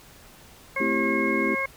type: harmonic tone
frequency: 541 Hz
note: C#5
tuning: 42 cents flat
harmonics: 1 / 2 / 3 / 4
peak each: -32 / -31 / -35 / -26 dBFS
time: 0.76-1.66 s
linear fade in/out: 5 ms
type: chord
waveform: sine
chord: A minor seventh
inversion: none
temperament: equal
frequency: 220 / 261.6 / 329.6 / 392 Hz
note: A3 / C4 / E4 / G4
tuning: 0 / 0 / 0 / 0 cents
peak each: -29 dBFS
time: 0.8-1.55 s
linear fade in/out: 5 ms
effects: pink hiss -50 dBFS RMS until 1.76 s